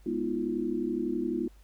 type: chord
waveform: sine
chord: F half-diminished seventh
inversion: first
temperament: equal with one note detuned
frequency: 207.7 / 246.9 / 317.5 / 349.2 Hz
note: Ab3 / Cb4 / Eb4 / F4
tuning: 0 / 0 / +35 / 0 cents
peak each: -37 / -33 / -33 / -32 dBFS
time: 0.06-1.48 s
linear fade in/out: 5 ms
effects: added 50 Hz sine -52 dBFS peak until 1.63 s + pink hiss -65 dBFS RMS until 1.63 s